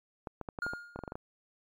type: clicks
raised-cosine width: 1 ms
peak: -24 dBFS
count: 12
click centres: 0.272 / 0.413 / 0.488 / 0.588 / 0.665 / 0.735 / 0.96 / 0.99 / 1.037 / 1.078 / 1.121 / 1.155 s
type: tone with exponential decay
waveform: triangle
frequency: 1419 Hz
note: F6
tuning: 27 cents sharp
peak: -28 dBFS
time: 0.62-1.13 s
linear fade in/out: 2 ms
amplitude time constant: 110 ms
effects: MP3 96 kbps